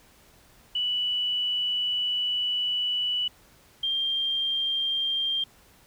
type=tone pair in turn; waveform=sine; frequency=2960 / 3186 Hz; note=F#7 / G7; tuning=0 / +27 cents; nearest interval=minor second; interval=127 cents; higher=second; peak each=-24 dBFS; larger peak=neither; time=0.75-3.28 / 3.83-5.44 s; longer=first; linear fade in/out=5 ms; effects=pink hiss -57 dBFS RMS until 5.86 s